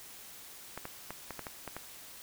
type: clicks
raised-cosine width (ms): 0.5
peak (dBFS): -24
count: 8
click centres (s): 0.776 / 0.854 / 1.106 / 1.307 / 1.393 / 1.468 / 1.677 / 1.766
effects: white hiss -50 dBFS RMS until 2.22 s